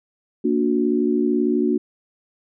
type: chord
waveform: sine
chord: Bb augmented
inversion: none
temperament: just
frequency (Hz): 233.1 / 291.4 / 364.2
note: Bb3 / D4 / F#4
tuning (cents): 0 / -13 / -27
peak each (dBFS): -21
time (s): 0.44-1.78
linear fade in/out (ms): 10
effects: none